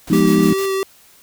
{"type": "noise", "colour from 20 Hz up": "pink", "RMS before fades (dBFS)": -34, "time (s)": [0.07, 0.54], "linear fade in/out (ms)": 5}
{"type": "chord", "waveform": "sine", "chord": "F half-diminished seventh", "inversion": "none", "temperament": "equal", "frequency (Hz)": [174.61, 207.7, 246.9, 311.1], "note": ["F3", "Ab3", "Cb4", "Eb4"], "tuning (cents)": [0, 0, 0, 0], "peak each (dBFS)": [-17, -16, -19, -16], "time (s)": [0.1, 0.53], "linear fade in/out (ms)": 5}
{"type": "noise with tremolo", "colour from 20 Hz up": "white", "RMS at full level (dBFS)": -32, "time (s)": [0.12, 0.75], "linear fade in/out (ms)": 20, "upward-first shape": "square", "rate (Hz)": 6.5, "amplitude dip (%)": 75}
{"type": "tone with vibrato", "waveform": "square", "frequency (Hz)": 387.5, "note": "G4", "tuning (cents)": -20, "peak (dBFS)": -18, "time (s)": [0.13, 0.83], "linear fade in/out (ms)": 0, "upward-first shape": "sine", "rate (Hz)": 4.5, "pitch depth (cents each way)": 13}
{"effects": ["white hiss -49 dBFS RMS until 1.22 s"]}